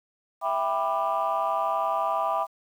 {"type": "chord", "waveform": "sine", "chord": "E minor seventh", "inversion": "none", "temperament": "just", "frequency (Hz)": [659.3, 791.1, 988.9, 1186.7], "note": ["E5", "G5", "B5", "D6"], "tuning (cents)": [0, 16, 2, 18], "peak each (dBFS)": -28, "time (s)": [0.41, 2.47], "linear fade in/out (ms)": 50, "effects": ["tanh soft clip ceiling -16 dBFS", "9-bit"]}